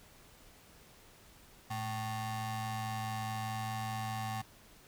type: ring-modulated tone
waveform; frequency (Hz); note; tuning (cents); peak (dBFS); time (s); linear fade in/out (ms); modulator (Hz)
35% pulse; 329.6; E4; 0; -31; 1.7-4.42; 10; 442
effects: pink hiss -59 dBFS RMS until 4.87 s